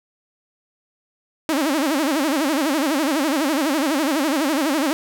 sawtooth tone with vibrato, 293.7 Hz, D4, in tune, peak -14 dBFS, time 1.49-4.93 s, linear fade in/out 0 ms, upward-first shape sine, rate 12 Hz, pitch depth 190 cents each way, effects none

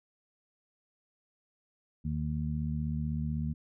harmonic tone, 76 Hz, D#2, 40 cents flat, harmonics 1 / 2 / 3, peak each -35 / -33 / -36 dBFS, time 2.04-3.54 s, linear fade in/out 20 ms, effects none

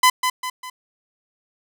sawtooth tone with echo, 1011 Hz, B5, 40 cents sharp, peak -7 dBFS, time 0.03-0.1 s, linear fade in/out 5 ms, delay 200 ms, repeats 3, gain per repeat -7 dB, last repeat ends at 0.7 s, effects none

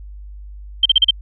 sine tone bursts, 3136 Hz, G7, in tune, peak -7 dBFS, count 5, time 0.83-1.108 s, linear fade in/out 5 ms, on 26 ms, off 37 ms, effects added 50 Hz sine -32 dBFS peak until 1.21 s

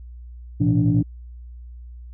sine tone cluster, 112.2 / 122.8 / 169 / 291.8 Hz, A2 / B2 / E3 / D4, +34 / -9 / +43 / -11 cents, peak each -20 dBFS, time 0.6-1.03 s, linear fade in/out 10 ms, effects tanh soft clip ceiling -8 dBFS + added 60 Hz sine -36 dBFS peak until 2.13 s

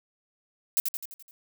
violet noise with echo, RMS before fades -23 dBFS, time 0.77-0.8 s, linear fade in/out 0 ms, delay 85 ms, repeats 6, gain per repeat -5 dB, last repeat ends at 1.31 s, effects none

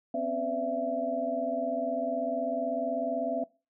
sine tone cluster, 252.2 / 272.3 / 510 / 594 / 670 Hz, B3 / C#4 / C5 / D5 / E5, +36 / -31 / -44 / +20 / +28 cents, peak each -36 / -37 / -39 / -39 / -30 dBFS, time 0.14-3.44 s, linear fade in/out 5 ms, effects noise-tail reverb RT60 0.3 s tail -21 dB re dry

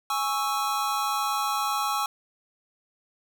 square chord, C# minor, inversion second, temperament equal, 830.6 / 1108.7 / 1318.5 Hz, G#5 / C#6 / E6, 0 / 0 / 0 cents, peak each -30 dBFS, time 0.1-2.06 s, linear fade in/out 2 ms, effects none

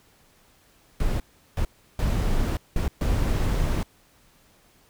brown noise bursts at uneven times, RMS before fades -23 dBFS, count 5, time 1-1.2 / 1.57-1.65 / 1.99-2.57 / 2.76-2.88 / 3.01-3.83 s, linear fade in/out 2 ms, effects pink hiss -59 dBFS RMS until 4.89 s

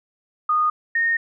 sine tone pair in turn, 1231 / 1844.4 Hz, D#6 / A#6, -19 / -19 cents, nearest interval perfect fifth, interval 700 cents, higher second, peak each -16 / -17 dBFS, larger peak first, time 0.49-0.7 / 0.95-1.17 s, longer second, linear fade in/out 5 ms, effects none

